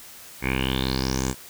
10% pulse tone with low-pass filter sweep, 65.41 Hz, C2, in tune, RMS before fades -25 dBFS, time 0.41-1.35 s, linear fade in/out 50 ms, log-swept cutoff 2100 to 7900 Hz, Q 7.2, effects white hiss -44 dBFS RMS until 1.49 s

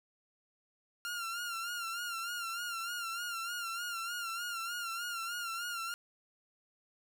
sawtooth tone with vibrato, 1391 Hz, F6, 7 cents flat, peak -33 dBFS, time 1.05-5.94 s, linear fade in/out 0 ms, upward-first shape sine, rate 3.3 Hz, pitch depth 62 cents each way, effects none

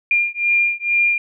sine beating tone pair, 2401 / 2403.2 Hz, D7 / D7, +38 / +39 cents, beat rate 2.2 Hz, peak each -18 dBFS, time 0.11-1.18 s, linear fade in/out 2 ms, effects none

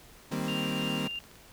35% pulse chord, C minor seventh, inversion first, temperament equal, 155.56 / 196 / 233.1 / 261.6 Hz, Eb3 / G3 / Bb3 / C4, 0 / 0 / 0 / 0 cents, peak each -34 dBFS, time 0.31-1.08 s, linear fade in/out 10 ms
sine tone with tremolo, 2794 Hz, F7, in tune, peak -33 dBFS, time 0.48-1.19 s, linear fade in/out 2 ms, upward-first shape triangle, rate 3.2 Hz, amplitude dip 30%
clicks, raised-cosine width 0.2 ms, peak -35 dBFS, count 10, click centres 0.901 / 0.997 / 1.04 / 1.078 / 1.11 / 1.157 / 1.203 / 1.24 / 1.314 / 1.356 s
effects pink hiss -54 dBFS RMS until 1.52 s

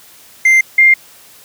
triangle / sine tone pair in turn, 2089 / 2108 Hz, C7 / C7, -3 / +12 cents, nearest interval unison, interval 15 cents, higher second, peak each -4 dBFS, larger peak neither, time 0.45-0.61 / 0.78-0.94 s, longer neither, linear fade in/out 5 ms, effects white hiss -42 dBFS RMS until 1.44 s + high-pass 60 Hz 12 dB/octave

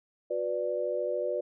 sine chord, B minor, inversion second, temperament equal with one note detuned, 364.7 / 493.9 / 587.3 Hz, F#4 / B4 / D5, -25 / 0 / 0 cents, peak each -35 / -32 / -31 dBFS, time 0.3-1.41 s, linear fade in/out 10 ms, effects none

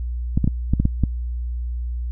clicks, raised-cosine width 5 ms, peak -5 dBFS, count 7, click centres 0.375 / 0.443 / 0.476 / 0.736 / 0.8 / 0.854 / 1.037 s, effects added 60 Hz sine -23 dBFS peak until 2.11 s

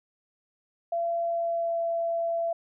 sine tone with pitch glide, 679 to 672.4 Hz, F5 to E5, -49 to +34 cents, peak -25 dBFS, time 0.92-2.53 s, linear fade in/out 5 ms, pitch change -17 cents, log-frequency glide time 1.22-1.8 s, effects none

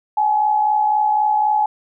sine tone pair together, 784 / 847.9 Hz, G5 / G#5, 0 / +36 cents, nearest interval minor second, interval 136 cents, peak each -23 / -14 dBFS, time 0.17-1.66 s, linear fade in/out 5 ms, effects none

